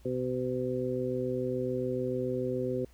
harmonic tone, 127 Hz, B2, 49 cents sharp, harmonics 1 / 2 / 3 / 4, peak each -37 / -35 / -33 / -34 dBFS, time 0.05-2.85 s, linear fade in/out 5 ms, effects added 60 Hz sine -55 dBFS peak until 2.93 s + pink hiss -64 dBFS RMS until 2.93 s

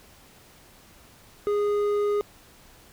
sine tone with hard clipping, 412.5 Hz, G#4, 12 cents flat, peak -23 dBFS, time 1.47-2.21 s, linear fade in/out 0 ms, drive 6 dB, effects pink hiss -53 dBFS RMS until 2.92 s

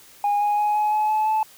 sine tone with pitch steps, 820 / 828.1 / 836.3 / 844.5 / 852.8 / 861.3 / 869.8 Hz, G#5 / G#5 / G#5 / G#5 / G#5 / A5 / A5, -22 / -5 / +12 / +29 / +46 / -37 / -20 cents, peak -16 dBFS, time 0.24-1.43 s, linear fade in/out 2 ms, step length 170 ms, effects tanh soft clip ceiling -16 dBFS + white hiss -49 dBFS RMS until 1.57 s

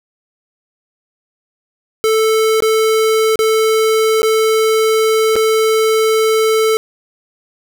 square tone with dropouts, 440 Hz, A4, in tune, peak -11 dBFS, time 2.04-6.77 s, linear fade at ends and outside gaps 0 ms, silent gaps 2.604-2.623 / 3.357-3.391 / 4.219-4.23 / 5.356-5.363 s, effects none

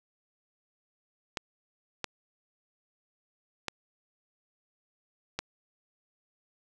clicks, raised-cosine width 0.2 ms, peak -14 dBFS, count 4, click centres 1.372 / 2.043 / 3.683 / 5.39 s, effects none

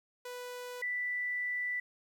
sawtooth / sine tone pair in turn, 494 / 1976 Hz, B4 / B6, 0 / 0 cents, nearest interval 2 octaves, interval 2400 cents, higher second, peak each -37 / -32 dBFS, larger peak second, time 0.25-0.82 / 0.82-1.8 s, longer second, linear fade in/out 5 ms, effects 11-bit

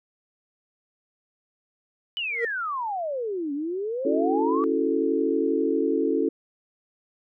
sine exponential two-way sweep, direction down then up, 3026 to 276.8 to 1174 Hz, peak -26 dBFS, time 2.17-4.64 s, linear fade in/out 0 ms, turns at 3.53 s
triangle tone with exponential growth, 466.2 Hz, A#4, in tune, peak -18 dBFS, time 2.29-2.45 s, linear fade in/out 5 ms, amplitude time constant 33 ms
sine chord, F# minor seventh, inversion second, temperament equal, 277.2 / 329.6 / 370 / 440 Hz, C#4 / E4 / F#4 / A4, 0 / 0 / 0 / 0 cents, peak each -26 / -26 / -29 / -25 dBFS, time 4.05-6.29 s, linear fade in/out 5 ms
effects none

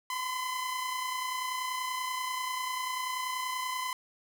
sawtooth tone pair together, 1013.7 / 1044 Hz, B5 / C6, +45 / -4 cents, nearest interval minor second, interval 51 cents, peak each -29 / -36 dBFS, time 0.1-3.93 s, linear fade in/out 2 ms, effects none

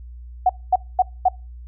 sine tone bursts, 740 Hz, F#5, in tune, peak -11 dBFS, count 4, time 0.46-1.286 s, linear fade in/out 5 ms, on 34 ms, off 230 ms, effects noise-tail reverb RT60 0.3 s tail -26 dB re dry + added 60 Hz sine -35 dBFS peak until 1.67 s

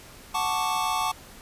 square chord, D major seventh, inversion first, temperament equal, 740 / 880 / 1108.7 / 1174.7 Hz, F#5 / A5 / C#6 / D6, 0 / 0 / 0 / 0 cents, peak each -32 / -29 / -30 / -32 dBFS, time 0.34-1.12 s, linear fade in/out 10 ms, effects pink hiss -47 dBFS RMS until 1.41 s + resampled to 32000 Hz

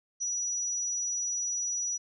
sine tone, 5860 Hz, F#8, 18 cents flat, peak -29 dBFS, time 0.2-1.98 s, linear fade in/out 20 ms, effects none

